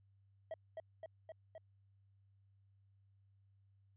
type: tone with echo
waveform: triangle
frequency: 643 Hz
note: E5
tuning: 43 cents flat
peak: -39 dBFS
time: 0.51-0.54 s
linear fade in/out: 2 ms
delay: 260 ms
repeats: 4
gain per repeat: -2 dB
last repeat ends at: 1.58 s
effects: added 98 Hz sine -67 dBFS peak until 3.96 s + resampled to 8000 Hz